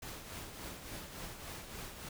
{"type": "noise with tremolo", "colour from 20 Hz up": "pink", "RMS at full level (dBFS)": -44, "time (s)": [0.02, 2.09], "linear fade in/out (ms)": 5, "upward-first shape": "triangle", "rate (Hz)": 3.5, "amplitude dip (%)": 55, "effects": []}